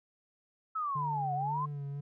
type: exponential two-way sweep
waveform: sine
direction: down then up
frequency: 1318.5 to 716 to 1077 Hz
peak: -31 dBFS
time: 0.75-1.66 s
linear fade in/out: 10 ms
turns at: 1.34 s
type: tone with vibrato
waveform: triangle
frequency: 144.3 Hz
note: D3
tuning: 30 cents flat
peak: -34 dBFS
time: 0.95-2.01 s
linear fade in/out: 10 ms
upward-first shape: sine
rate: 1.9 Hz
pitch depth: 49 cents each way
effects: none